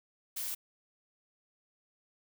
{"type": "noise", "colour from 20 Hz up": "blue", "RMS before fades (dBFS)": -37, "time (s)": [0.36, 0.55], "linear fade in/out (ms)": 10, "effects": []}